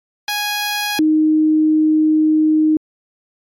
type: tone pair in turn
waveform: 10% pulse / sine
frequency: 829 / 310.5 Hz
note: G#5 / D#4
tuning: -3 / -3 cents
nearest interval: octave + perfect fourth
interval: 1700 cents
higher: first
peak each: -10 dBFS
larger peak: neither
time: 0.28-0.99 / 0.99-2.77 s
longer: second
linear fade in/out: 2 ms
effects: MP3 64 kbps